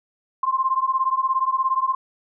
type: beating tone pair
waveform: sine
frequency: 1046.5 / 1063.5 Hz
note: C6 / C6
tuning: 0 / +28 cents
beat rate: 17 Hz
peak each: -21 / -22 dBFS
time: 0.43-1.95 s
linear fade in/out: 5 ms
effects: none